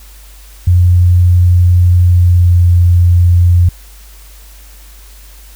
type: tone with pitch glide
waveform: sine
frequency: 88.8 to 87.68 Hz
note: F2 to F2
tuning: +29 to +7 cents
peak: -4 dBFS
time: 0.67-3.69 s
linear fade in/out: 5 ms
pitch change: -22 cents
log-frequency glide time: 2.03-2.64 s
effects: added 50 Hz sine -34 dBFS peak until 5.55 s + white hiss -41 dBFS RMS until 5.55 s